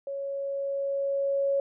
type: tone with level ramp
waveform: sine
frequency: 554.4 Hz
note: C#5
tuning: in tune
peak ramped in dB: -31 to -22 dBFS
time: 0.07-1.6 s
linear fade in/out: 2 ms
effects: none